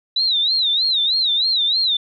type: tone with vibrato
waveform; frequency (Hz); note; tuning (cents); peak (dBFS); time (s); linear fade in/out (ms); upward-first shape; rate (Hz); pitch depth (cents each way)
sine; 3879; B7; -32; -15; 0.16-1.97; 5; sine; 3.2; 160
effects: none